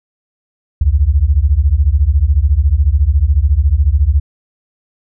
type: beating tone pair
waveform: sine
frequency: 65 / 79 Hz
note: C2 / D#2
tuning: -11 / +27 cents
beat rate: 14 Hz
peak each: -11 dBFS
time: 0.81-4.2 s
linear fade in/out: 5 ms
effects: none